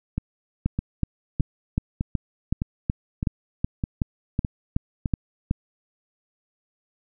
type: two click trains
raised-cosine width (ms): 5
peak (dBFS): -12 / -9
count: 9 / 14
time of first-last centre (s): 0.18-5.058 / 0.66-5.511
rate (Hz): 1.64 / 2.68
effects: none